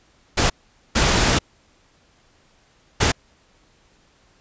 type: noise bursts at uneven times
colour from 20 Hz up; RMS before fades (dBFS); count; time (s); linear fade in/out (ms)
pink; -17; 3; 0.37-0.5 / 0.95-1.39 / 3-3.12; 10
effects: pink hiss -58 dBFS RMS until 4.4 s + resampled to 16000 Hz